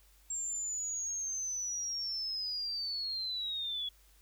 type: linear sweep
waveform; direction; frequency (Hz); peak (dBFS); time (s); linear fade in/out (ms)
sine; down; 7459 to 3358; -34; 0.3-3.89; 5
effects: added 50 Hz sine -62 dBFS peak until 4.21 s + white hiss -66 dBFS RMS until 4.21 s